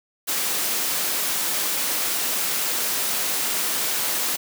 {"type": "high-pass noise", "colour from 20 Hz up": "white", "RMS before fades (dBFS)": -24, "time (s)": [0.27, 4.37], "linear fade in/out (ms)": 20, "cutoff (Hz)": 200, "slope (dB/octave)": 12, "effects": []}